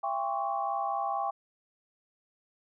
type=tone cluster; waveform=sine; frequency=674 / 797 / 1067 / 1131 Hz; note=E5 / G5 / C6 / C#6; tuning=+38 / +28 / +34 / +34 cents; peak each=-36 / -31 / -38 / -35 dBFS; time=0.03-1.31 s; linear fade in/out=10 ms; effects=none